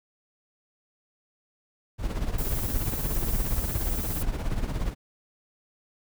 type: noise with tremolo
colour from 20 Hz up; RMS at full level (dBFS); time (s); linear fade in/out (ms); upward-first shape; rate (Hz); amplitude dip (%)
brown; -25; 1.98-4.95; 50; triangle; 17; 70
type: noise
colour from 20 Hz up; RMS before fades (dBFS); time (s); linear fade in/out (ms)
violet; -34; 2.38-4.23; 5
effects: none